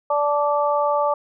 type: harmonic tone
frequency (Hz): 291.5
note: D4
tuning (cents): -13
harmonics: 2 / 3 / 4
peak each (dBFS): -20 / -22 / -23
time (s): 0.1-1.14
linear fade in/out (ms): 5
effects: none